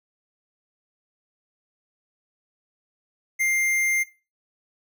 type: tone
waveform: square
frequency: 2100 Hz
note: C7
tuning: 6 cents sharp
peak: -21 dBFS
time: 3.39-4.04 s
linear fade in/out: 20 ms
effects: noise-tail reverb RT60 0.3 s tail -17 dB re dry